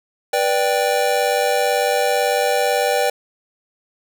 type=chord; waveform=square; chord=G major; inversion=first; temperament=just; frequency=490 / 588 / 784 Hz; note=B4 / D5 / G5; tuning=-14 / +2 / 0 cents; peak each=-21 dBFS; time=0.33-3.1 s; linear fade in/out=5 ms; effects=none